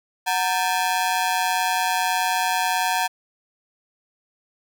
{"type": "ring-modulated tone", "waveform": "sawtooth", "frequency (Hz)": 830.6, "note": "G#5", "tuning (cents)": 0, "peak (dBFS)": -13, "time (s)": [0.26, 3.08], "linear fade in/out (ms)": 20, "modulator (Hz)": 90.8, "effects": []}